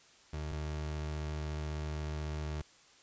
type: tone pair in turn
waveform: 30% pulse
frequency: 76.2 / 76.2 Hz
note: D#2 / D#2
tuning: -36 / -36 cents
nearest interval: unison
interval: 0 cents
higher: neither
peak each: -34 / -33 dBFS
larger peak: second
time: 0.33-0.52 / 0.52-2.62 s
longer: second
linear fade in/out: 5 ms
effects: white hiss -61 dBFS RMS until 3.02 s + resampled to 16000 Hz